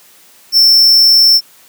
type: tone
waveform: square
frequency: 5380 Hz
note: E8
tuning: 34 cents sharp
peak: -5 dBFS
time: 0.52-1.41 s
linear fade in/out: 50 ms
effects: white hiss -44 dBFS RMS until 1.68 s + high-pass 150 Hz 12 dB/octave